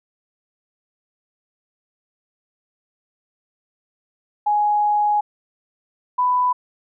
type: tone pair in turn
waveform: sine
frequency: 834 / 994.8 Hz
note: G#5 / B5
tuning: +7 / +12 cents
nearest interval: minor third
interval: 305 cents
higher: second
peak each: -15 dBFS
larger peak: neither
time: 4.46-5.21 / 6.18-6.53 s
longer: first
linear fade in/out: 10 ms
effects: none